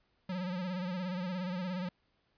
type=tone with vibrato; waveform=square; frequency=182.1 Hz; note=F#3; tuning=27 cents flat; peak=-35 dBFS; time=0.29-1.89 s; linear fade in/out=5 ms; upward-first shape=sine; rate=17 Hz; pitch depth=72 cents each way; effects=pink hiss -75 dBFS RMS until 2.37 s + resampled to 11025 Hz